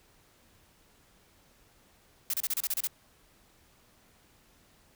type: noise bursts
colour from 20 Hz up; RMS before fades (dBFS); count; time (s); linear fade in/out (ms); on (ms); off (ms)
blue; -30; 9; 2.3-2.872; 2; 36; 31
effects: pink hiss -63 dBFS RMS until 4.95 s